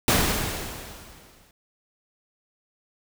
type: noise with exponential decay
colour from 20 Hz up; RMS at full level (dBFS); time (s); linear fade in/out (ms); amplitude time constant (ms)
pink; -18; 0.08-1.51; 2; 310
effects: none